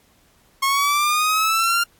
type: linear sweep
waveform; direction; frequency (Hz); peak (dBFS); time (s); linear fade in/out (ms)
sawtooth; up; 1081 to 1400; -13; 0.62-1.84; 10
effects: pink hiss -58 dBFS RMS until 1.99 s + AAC 64 kbps